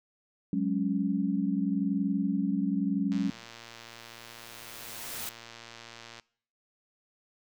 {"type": "chord", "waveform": "sine", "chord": "F# suspended second", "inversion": "none", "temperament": "equal with one note detuned", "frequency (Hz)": [185, 205.9, 277.2], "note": ["F#3", "G#3", "C#4"], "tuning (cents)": [0, -15, 0], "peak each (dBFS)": -30, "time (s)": [0.53, 3.3], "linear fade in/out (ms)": 2}
{"type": "click train", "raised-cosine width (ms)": 0.2, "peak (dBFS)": -28, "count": 358, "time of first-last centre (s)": [3.12, 6.198], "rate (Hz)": 116}
{"type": "noise with exponential growth", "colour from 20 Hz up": "white", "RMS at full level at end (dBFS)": -36, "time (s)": [3.26, 5.29], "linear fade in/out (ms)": 0, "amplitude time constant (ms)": 440}
{"effects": ["noise-tail reverb RT60 0.6 s tail -23 dB re dry"]}